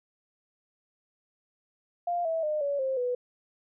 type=tone with pitch steps; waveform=sine; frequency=698.5 / 651.7 / 608.1 / 567.4 / 529.4 / 493.9 Hz; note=F5 / E5 / D#5 / C#5 / C5 / B4; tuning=0 / -20 / -40 / +40 / +20 / 0 cents; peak=-26 dBFS; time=2.07-3.15 s; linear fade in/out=5 ms; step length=180 ms; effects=none